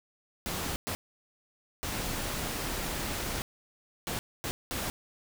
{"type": "noise bursts at uneven times", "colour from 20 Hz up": "pink", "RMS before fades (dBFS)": -34, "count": 6, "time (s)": [[0.46, 0.76], [0.87, 0.95], [1.83, 3.42], [4.07, 4.19], [4.44, 4.51], [4.71, 4.9]], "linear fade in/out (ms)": 0, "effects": []}